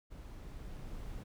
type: noise with level ramp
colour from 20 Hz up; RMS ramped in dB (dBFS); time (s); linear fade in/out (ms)
brown; -48 to -43; 0.1-1.24; 20
effects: none